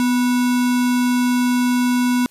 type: tone with sample-and-hold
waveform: sine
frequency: 247.7 Hz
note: B3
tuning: 5 cents sharp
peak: -14 dBFS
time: 0-2.26 s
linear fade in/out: 0 ms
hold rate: 1225 Hz
effects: white hiss -53 dBFS RMS until 2.3 s + resampled to 32000 Hz